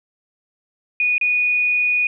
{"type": "tone with dropouts", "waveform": "sine", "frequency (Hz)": 2466, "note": "D#7", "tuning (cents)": -16, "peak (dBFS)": -15, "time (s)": [1, 2.07], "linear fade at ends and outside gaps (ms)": 2, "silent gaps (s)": [1.181, 1.212], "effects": []}